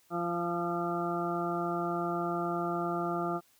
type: harmonic tone with a mistuned harmonic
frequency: 172.7 Hz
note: F3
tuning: 19 cents flat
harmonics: 1 / 2 / 3 / 4 / 5 / 7 / 8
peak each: -37 / -34 / -45 / -35 / -43 / -37 / -41 dBFS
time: 0.1-3.41 s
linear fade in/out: 50 ms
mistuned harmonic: 8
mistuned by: -21 cents
effects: white hiss -66 dBFS RMS until 3.59 s